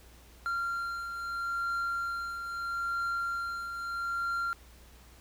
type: beating tone pair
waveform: triangle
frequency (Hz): 1382 / 1382.77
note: F6 / F6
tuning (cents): -19 / -18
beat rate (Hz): 0.77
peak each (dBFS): -39 / -30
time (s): 0.46-4.53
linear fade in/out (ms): 0
effects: added 60 Hz sine -54 dBFS peak until 5.2 s + pink hiss -58 dBFS RMS until 5.2 s